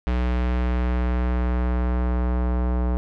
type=tone with low-pass filter sweep; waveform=square; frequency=61.4 Hz; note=B1; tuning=9 cents flat; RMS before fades=-22 dBFS; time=0.07-2.97 s; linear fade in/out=0 ms; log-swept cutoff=2800 to 1000 Hz; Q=0.93; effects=none